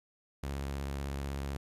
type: tone with vibrato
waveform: sawtooth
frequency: 69.3 Hz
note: C#2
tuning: in tune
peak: -31 dBFS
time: 0.43-1.57 s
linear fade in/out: 5 ms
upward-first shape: triangle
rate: 16 Hz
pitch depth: 61 cents each way
effects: resampled to 32000 Hz + 12-bit